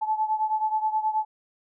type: beating tone pair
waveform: sine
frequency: 864 / 873.4 Hz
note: A5 / A5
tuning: -32 / -13 cents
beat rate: 9.4 Hz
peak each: -24 / -28 dBFS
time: 0.01-1.25 s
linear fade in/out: 20 ms
effects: none